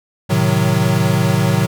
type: chord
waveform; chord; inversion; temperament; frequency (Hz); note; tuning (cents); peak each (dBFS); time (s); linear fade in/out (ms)
square; A diminished seventh; none; equal; 110 / 130.81 / 155.56 / 185; A2 / C3 / Eb3 / Gb3; 0 / 0 / 0 / 0; -19; 0.29-1.67; 20
effects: none